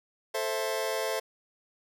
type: chord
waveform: sawtooth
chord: A minor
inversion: none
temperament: just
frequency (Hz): 440 / 528 / 660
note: A4 / C5 / E5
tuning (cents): 0 / +16 / +2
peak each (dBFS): -29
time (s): 0.34-1.2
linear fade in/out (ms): 10
effects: none